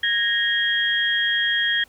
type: tone cluster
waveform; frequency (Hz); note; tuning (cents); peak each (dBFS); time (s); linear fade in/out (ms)
sine; 1654 / 1863 / 3249; G#6 / A#6 / G#7; -8 / -2 / -39; -25 / -22 / -22; 0.03-1.84; 5
effects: pink hiss -55 dBFS RMS until 1.88 s